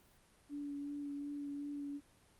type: tone with vibrato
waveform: sine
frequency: 286.8 Hz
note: D4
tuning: 41 cents flat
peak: -40 dBFS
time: 0.49-2.01 s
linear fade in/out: 50 ms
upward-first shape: sine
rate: 2.7 Hz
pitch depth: 15 cents each way
effects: pink hiss -67 dBFS RMS until 2.39 s + Opus 32 kbps